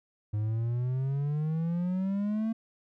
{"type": "exponential sweep", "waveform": "triangle", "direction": "up", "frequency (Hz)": [103.9, 226.9], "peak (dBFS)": -25, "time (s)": [0.33, 2.53], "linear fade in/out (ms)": 10, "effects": []}